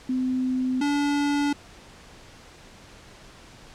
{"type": "tone pair in turn", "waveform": ["sine", "square"], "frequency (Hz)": [256.4, 287.8], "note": ["C4", "D4"], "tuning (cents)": [-35, -35], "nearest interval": "major second", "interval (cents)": 200, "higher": "second", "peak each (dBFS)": -22, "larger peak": "neither", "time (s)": [[0.09, 0.81], [0.81, 1.53]], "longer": "neither", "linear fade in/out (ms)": 5, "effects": ["pink hiss -48 dBFS RMS until 3.74 s", "low-pass 7000 Hz 12 dB/octave"]}